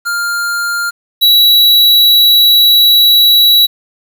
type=tone pair in turn; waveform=square; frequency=1400 / 3910 Hz; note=F6 / B7; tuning=+4 / -18 cents; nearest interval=octave + tritone; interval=1778 cents; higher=second; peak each=-14 / -5 dBFS; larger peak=second; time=0.05-0.91 / 1.21-3.67 s; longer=second; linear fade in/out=20 ms; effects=7-bit